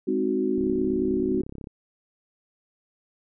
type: chord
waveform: sine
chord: Ab dominant seventh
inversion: none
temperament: equal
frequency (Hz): 207.7 / 261.6 / 311.1 / 370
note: Ab3 / C4 / Eb4 / Gb4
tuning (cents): 0 / 0 / 0 / 0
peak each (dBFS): -30 / -27 / -29 / -25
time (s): 0.07-1.42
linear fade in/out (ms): 10
type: click train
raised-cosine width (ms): 3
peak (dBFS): -25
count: 38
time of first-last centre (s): 0.58-1.671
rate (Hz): 33.9
effects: none